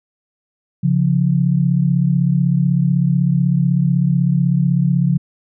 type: tone pair together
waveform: sine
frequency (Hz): 138.59 / 174.61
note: C#3 / F3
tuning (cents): 0 / 0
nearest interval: major third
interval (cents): 400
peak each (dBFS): -15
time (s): 0.83-5.18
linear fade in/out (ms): 10
effects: none